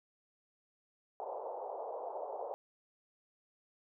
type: band-pass noise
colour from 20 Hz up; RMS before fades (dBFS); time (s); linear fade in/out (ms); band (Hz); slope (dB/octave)
pink; -42; 1.2-2.54; 0; 450 to 900; 48
effects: none